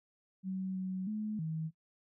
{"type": "tone with pitch steps", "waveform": "sine", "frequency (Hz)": [188.7, 187.1, 213.6, 159.3], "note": ["F#3", "F#3", "G#3", "D#3"], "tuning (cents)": [34, 20, 49, 41], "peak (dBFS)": -34, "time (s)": [0.43, 1.71], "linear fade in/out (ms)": 50, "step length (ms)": 320, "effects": ["noise-tail reverb RT60 0.1 s tail -18 dB re dry"]}